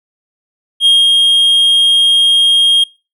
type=tone with ADSR envelope; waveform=triangle; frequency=3240 Hz; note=G#7; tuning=43 cents flat; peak=-3 dBFS; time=0.8-2.84 s; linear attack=57 ms; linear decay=200 ms; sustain=-2 dB; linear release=6 ms; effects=noise-tail reverb RT60 0.3 s tail -24 dB re dry